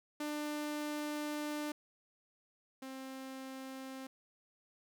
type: tone pair in turn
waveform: sawtooth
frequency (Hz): 298.1 / 264.6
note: D4 / C4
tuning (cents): +26 / +20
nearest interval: major second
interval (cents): 206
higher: first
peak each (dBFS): -33 / -40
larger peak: first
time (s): 0.2-1.72 / 2.82-4.07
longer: first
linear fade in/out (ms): 5
effects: none